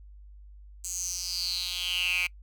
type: tone with high-pass filter sweep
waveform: 10% pulse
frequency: 179.3 Hz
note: F3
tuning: 46 cents sharp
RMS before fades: -31 dBFS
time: 0.84-2.27 s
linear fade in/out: 5 ms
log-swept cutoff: 7300 to 2300 Hz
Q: 7.5
effects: noise-tail reverb RT60 0.1 s tail -26 dB re dry + added 50 Hz sine -46 dBFS peak until 2.42 s